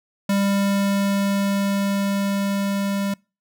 square tone with level ramp, 198.7 Hz, G3, 24 cents sharp, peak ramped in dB -18 to -22 dBFS, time 0.29-3.14 s, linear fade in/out 5 ms, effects noise-tail reverb RT60 0.3 s tail -26 dB re dry

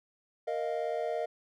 triangle chord, Bb suspended fourth, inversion none, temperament just, 466.2 / 621.6 / 699.2 Hz, Bb4 / Eb5 / F5, 0 / -2 / +2 cents, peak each -33 / -32 / -34 dBFS, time 0.47-1.26 s, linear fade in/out 10 ms, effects none

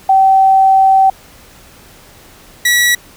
sine / sawtooth tone pair in turn, 770 / 1936.2 Hz, G5 / B6, -31 / -35 cents, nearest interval octave + major third, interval 1596 cents, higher second, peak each -5 dBFS, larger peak neither, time 0.09-1.1 / 2.65-2.95 s, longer first, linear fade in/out 5 ms, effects pink hiss -41 dBFS RMS until 3.16 s

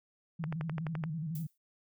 sine tone with vibrato, 158.7 Hz, D#3, 35 cents sharp, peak -34 dBFS, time 0.39-1.47 s, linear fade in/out 10 ms, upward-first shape square, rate 12 Hz, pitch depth 94 cents each way
click train, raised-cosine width 0.5 ms, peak -24 dBFS, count 8, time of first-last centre 0.44-1.038 s, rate 11.7 Hz
violet noise with exponential decay, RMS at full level -44 dBFS, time 1.35-1.58 s, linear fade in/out 5 ms, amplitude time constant 48 ms
effects none

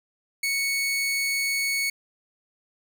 sawtooth tone, 2217 Hz, C#7, in tune, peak -20 dBFS, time 0.43-1.9 s, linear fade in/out 5 ms, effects none

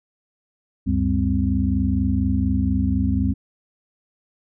sine tone cluster, 70.2 / 94.4 / 199.5 / 260 Hz, C#2 / F#2 / G3 / C4, +22 / +35 / +31 / -11 cents, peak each -23 dBFS, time 0.86-3.34 s, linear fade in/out 20 ms, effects none

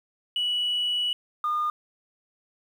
sine tone pair in turn, 2942 / 1216.4 Hz, F#7 / D#6, -11 / -40 cents, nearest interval octave + minor third, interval 1529 cents, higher first, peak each -22 dBFS, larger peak neither, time 0.36-1.13 / 1.44-1.7 s, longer first, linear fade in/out 2 ms, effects tanh soft clip ceiling -20 dBFS + 9-bit

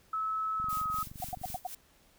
sine tone with pitch glide, 1298 to 1268.4 Hz, E6 to D#6, -27 to +33 cents, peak -30 dBFS, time 0.13-1.03 s, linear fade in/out 5 ms, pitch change -40 cents, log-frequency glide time 0.63-0.7 s
click train, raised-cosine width 5 ms, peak -34 dBFS, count 23, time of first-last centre 0.6-1.544 s, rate 23.3 Hz
blue noise with tremolo, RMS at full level -42 dBFS, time 0.69-1.75 s, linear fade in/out 5 ms, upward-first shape sine, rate 4 Hz, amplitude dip 90%
sine tone bursts, 735 Hz, F#5, 12 cents flat, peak -31 dBFS, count 5, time 1.22-1.67 s, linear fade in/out 5 ms, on 22 ms, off 85 ms
effects pink hiss -64 dBFS RMS until 2.18 s

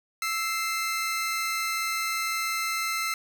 sawtooth tone pair together, 1318.5 / 2093 Hz, E6 / C7, 0 / 0 cents, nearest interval minor sixth, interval 800 cents, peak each -26 dBFS, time 0.22-3.14 s, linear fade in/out 2 ms, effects none

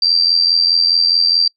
sine tone with amplitude modulation, 4699 Hz, D8, in tune, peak -7 dBFS, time 0.02-1.48 s, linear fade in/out 5 ms, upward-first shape sine, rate 84.8 Hz, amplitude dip 70%, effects noise-tail reverb RT60 0.1 s tail -26 dB re dry

